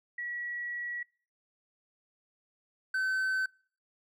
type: tone pair in turn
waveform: sine / triangle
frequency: 1928 / 1530.3 Hz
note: B6 / G6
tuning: -42 / -42 cents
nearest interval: major third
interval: 400 cents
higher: first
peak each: -34 / -26 dBFS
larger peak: second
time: 0.18-1.03 / 2.94-3.46 s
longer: first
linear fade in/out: 5 ms
effects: noise-tail reverb RT60 0.5 s tail -26 dB re dry